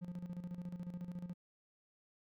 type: tone with tremolo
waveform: triangle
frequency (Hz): 176.8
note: F3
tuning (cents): +22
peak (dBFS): -38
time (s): 0.01-1.34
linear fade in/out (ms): 20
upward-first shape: square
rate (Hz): 14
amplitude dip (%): 65
effects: none